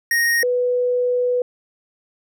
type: tone pair in turn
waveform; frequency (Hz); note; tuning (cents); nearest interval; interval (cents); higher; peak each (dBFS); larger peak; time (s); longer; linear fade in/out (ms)
square / sine; 1865 / 494; A#6 / B4; 0 / 0; octave + major seventh; 2300; first; -16; neither; 0.11-0.43 / 0.43-1.42; second; 2
effects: none